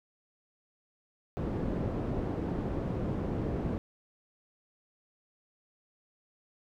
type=low-pass noise; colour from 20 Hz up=white; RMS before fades=-33 dBFS; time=1.37-3.78 s; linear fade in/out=0 ms; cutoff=320 Hz; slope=12 dB/octave; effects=none